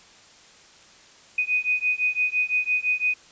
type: beating tone pair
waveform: sine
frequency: 2489 / 2494.9 Hz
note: D#7 / D#7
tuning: 0 / +4 cents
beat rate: 5.9 Hz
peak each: -24 dBFS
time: 1.38-3.14 s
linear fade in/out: 5 ms
effects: white hiss -51 dBFS RMS until 3.31 s + resampled to 16000 Hz